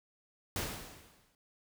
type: noise with exponential decay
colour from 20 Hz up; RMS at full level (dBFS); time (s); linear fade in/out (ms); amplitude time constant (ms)
pink; -34; 0.56-1.35; 1; 170
effects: none